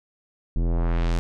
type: tone with low-pass filter sweep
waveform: square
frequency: 42.27 Hz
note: E1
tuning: 44 cents sharp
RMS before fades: -22 dBFS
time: 0.56-1.19 s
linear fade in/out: 0 ms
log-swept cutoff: 250 to 8600 Hz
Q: 0.95
effects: none